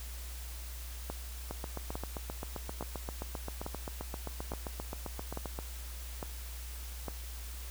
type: two click trains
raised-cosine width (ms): 1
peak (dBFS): -24 / -23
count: 32 / 8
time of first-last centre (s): 1.51-5.589 / 1.1-7.083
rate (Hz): 7.6 / 1.17
effects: added 60 Hz sine -41 dBFS peak until 7.7 s + white hiss -49 dBFS RMS until 7.7 s